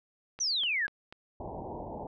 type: click train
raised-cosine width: 0.3 ms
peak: -29 dBFS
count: 4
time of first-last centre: 0.39-1.125 s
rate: 4.08 Hz
type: exponential sweep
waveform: sine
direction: down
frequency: 6200 to 1590 Hz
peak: -27 dBFS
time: 0.4-0.87 s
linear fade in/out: 10 ms
type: low-pass noise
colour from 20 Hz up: white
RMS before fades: -40 dBFS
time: 1.4-2.07 s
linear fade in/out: 2 ms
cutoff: 940 Hz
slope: 96 dB/octave
effects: none